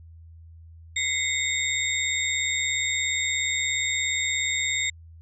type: tone cluster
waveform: sine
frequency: 2040 / 2177 / 3681 / 7440 Hz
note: C7 / C#7 / A#7 / A#8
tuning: -44 / -32 / -23 / -4 cents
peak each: -29 dBFS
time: 0.96-4.9 s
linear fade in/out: 5 ms
effects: added 82 Hz sine -44 dBFS peak until 5.21 s